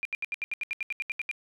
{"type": "tone bursts", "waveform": "sine", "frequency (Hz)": 2400, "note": "D7", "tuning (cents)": 37, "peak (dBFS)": -28, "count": 14, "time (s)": [0.03, 1.313], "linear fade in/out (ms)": 0, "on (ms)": 22, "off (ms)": 75, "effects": []}